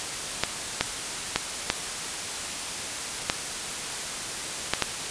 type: clicks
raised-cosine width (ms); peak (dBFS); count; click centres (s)
0.2; -3; 7; 0.436 / 0.81 / 1.36 / 1.701 / 3.299 / 4.736 / 4.823
effects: white hiss -32 dBFS RMS until 5.1 s + resampled to 22050 Hz